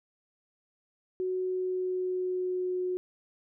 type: tone with pitch glide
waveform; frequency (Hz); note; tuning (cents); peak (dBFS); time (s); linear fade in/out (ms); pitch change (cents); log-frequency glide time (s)
sine; 370 to 364.7; F#4 to F#4; 0 to -25; -28; 1.2-2.97; 0; -25; 1.43-2.81
effects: none